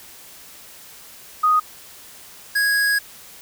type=tone pair in turn; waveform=sine / square; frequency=1244.5 / 1655.6 Hz; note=D#6 / G#6; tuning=0 / -6 cents; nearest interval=perfect fourth; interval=494 cents; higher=second; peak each=-13 / -17 dBFS; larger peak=first; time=1.43-1.6 / 2.55-2.99 s; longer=second; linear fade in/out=10 ms; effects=white hiss -43 dBFS RMS until 3.41 s